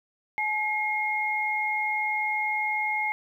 sine tone pair together, 850.8 / 2144 Hz, G#5 / C7, +42 / +42 cents, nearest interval octave + major third, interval 1600 cents, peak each -29 / -26 dBFS, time 0.38-3.12 s, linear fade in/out 0 ms, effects 10-bit

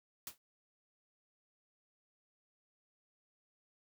white noise with exponential decay, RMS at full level -40 dBFS, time 0.27-0.38 s, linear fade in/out 1 ms, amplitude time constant 22 ms, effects none

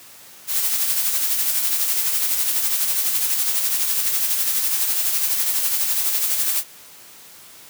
blue noise with tremolo, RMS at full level -19 dBFS, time 0.47-6.64 s, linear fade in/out 50 ms, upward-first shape sine, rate 12 Hz, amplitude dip 40%, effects white hiss -44 dBFS RMS until 7.69 s + high-pass 80 Hz 12 dB/octave

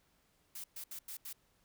blue noise bursts at uneven times, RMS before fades -45 dBFS, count 5, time 0.55-0.64 / 0.76-0.84 / 0.91-0.99 / 1.08-1.17 / 1.25-1.33 s, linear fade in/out 5 ms, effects pink hiss -73 dBFS RMS until 1.64 s

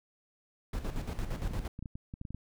brown noise with tremolo, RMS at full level -33 dBFS, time 0.73-1.68 s, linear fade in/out 5 ms, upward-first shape square, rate 8.7 Hz, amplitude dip 60%
clicks, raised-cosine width 5 ms, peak -28 dBFS, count 12, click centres 1.51 / 1.563 / 1.601 / 1.791 / 1.826 / 1.858 / 1.955 / 2.139 / 2.214 / 2.252 / 2.306 / 2.346 s
effects none

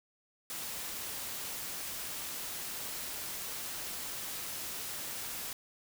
white noise, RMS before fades -40 dBFS, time 0.5-5.53 s, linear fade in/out 2 ms, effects none

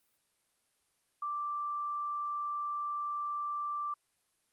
sine tone, 1174.7 Hz, D6, in tune, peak -33 dBFS, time 1.22-3.94 s, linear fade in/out 5 ms, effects white hiss -75 dBFS RMS until 4.52 s + Opus 32 kbps

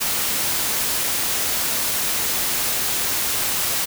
white noise, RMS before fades -22 dBFS, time 0-3.86 s, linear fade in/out 20 ms, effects none

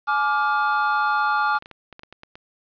triangle chord, D diminished, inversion second, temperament just, 845.8 / 1174.7 / 1409.6 Hz, Ab5 / D6 / F6, +31 / 0 / +16 cents, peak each -21 dBFS, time 0.07-1.59 s, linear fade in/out 20 ms
clicks, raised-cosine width 0.3 ms, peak -25 dBFS, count 10, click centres 1.552 / 1.624 / 1.659 / 1.713 / 1.927 / 1.994 / 2.034 / 2.126 / 2.234 / 2.355 s
effects resampled to 11025 Hz + 8-bit

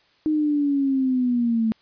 sine linear sweep, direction down, 311.1 to 219.3 Hz, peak -18 dBFS, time 0.26-1.72 s, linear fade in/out 0 ms, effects white hiss -60 dBFS RMS until 1.81 s + resampled to 11025 Hz

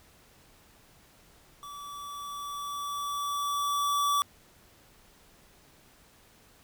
square tone with level ramp, 1152 Hz, D6, 34 cents flat, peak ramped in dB -42 to -24 dBFS, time 1.63-4.22 s, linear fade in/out 0 ms, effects pink hiss -59 dBFS RMS until 6.63 s

